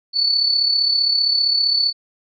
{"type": "tone with amplitude modulation", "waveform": "sine", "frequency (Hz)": 4467, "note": "C#8", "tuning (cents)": 12, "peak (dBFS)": -12, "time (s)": [0.13, 1.93], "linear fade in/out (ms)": 50, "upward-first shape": "sine", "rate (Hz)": 35.3, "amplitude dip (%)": 55, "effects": []}